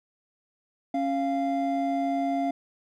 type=tone pair together; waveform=triangle; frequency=275.5 / 694.2 Hz; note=C#4 / F5; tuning=-11 / -11 cents; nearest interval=octave + major third; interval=1600 cents; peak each=-25 dBFS; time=0.94-2.51 s; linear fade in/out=5 ms; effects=none